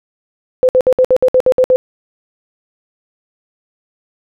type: tone bursts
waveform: sine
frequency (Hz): 511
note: C5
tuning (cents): -41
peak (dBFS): -6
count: 10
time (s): 0.63-1.76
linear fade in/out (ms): 0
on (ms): 59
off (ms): 60
effects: none